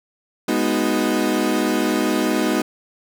35% pulse chord, G# minor seventh, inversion none, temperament equal, 207.7 / 246.9 / 311.1 / 370 Hz, G#3 / B3 / D#4 / F#4, 0 / 0 / 0 / 0 cents, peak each -23 / -21 / -20 / -23 dBFS, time 0.48-2.62 s, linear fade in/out 5 ms, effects none

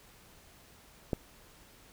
click, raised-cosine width 2 ms, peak -16 dBFS, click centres 1.132 s, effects pink hiss -58 dBFS RMS until 1.92 s

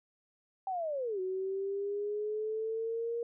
sine linear two-way sweep, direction down then up, 784 to 370 to 471.5 Hz, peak -32 dBFS, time 0.67-3.23 s, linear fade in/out 2 ms, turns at 1.2 s, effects none

